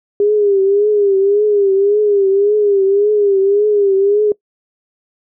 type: tone with vibrato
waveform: sine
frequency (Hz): 404.2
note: G#4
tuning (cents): -47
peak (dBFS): -9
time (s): 0.2-4.32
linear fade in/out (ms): 2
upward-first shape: triangle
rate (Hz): 1.8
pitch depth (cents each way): 93
effects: noise-tail reverb RT60 0.1 s tail -22 dB re dry